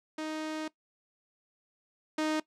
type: tone pair in turn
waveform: sawtooth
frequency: 311.6 / 310.1 Hz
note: D#4 / D#4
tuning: +3 / -6 cents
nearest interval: unison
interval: 9 cents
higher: first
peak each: -30 / -24 dBFS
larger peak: second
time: 0.18-0.68 / 2.18-2.4 s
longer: first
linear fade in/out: 5 ms
effects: noise-tail reverb RT60 0.1 s tail -19 dB re dry + low-pass 7000 Hz 12 dB/octave